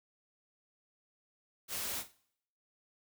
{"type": "noise with echo", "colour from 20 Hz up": "white", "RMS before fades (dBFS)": -38, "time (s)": [1.68, 2.04], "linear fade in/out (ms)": 50, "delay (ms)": 48, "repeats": 2, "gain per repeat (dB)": -13, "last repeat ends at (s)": 2.136, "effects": ["noise-tail reverb RT60 0.7 s tail -22 dB re dry"]}